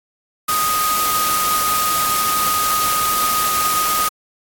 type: tone in noise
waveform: sine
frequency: 1244.5 Hz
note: D#6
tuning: in tune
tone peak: -17 dBFS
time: 0.48-4.09 s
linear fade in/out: 10 ms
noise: white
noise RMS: -21 dBFS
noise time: 0.48-4.09 s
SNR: +1 dB
effects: AAC 64 kbps